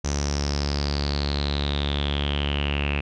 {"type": "tone with low-pass filter sweep", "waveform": "sawtooth", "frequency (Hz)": 71.7, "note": "D2", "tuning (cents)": -41, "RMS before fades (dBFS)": -25, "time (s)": [0.04, 3.01], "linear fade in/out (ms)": 10, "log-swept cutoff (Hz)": [6100, 2600], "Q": 9.5, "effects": []}